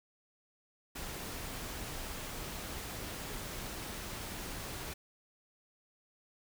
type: noise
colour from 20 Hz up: pink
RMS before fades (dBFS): -42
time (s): 0.95-4.94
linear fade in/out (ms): 10
effects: none